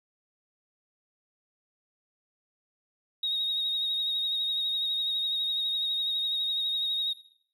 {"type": "tone with vibrato", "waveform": "triangle", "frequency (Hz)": 3754, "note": "A#7", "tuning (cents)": 11, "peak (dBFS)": -23, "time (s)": [3.23, 7.13], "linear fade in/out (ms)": 5, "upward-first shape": "sine", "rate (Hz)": 12, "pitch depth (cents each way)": 28, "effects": ["noise-tail reverb RT60 0.6 s tail -19 dB re dry", "tanh soft clip ceiling -25 dBFS"]}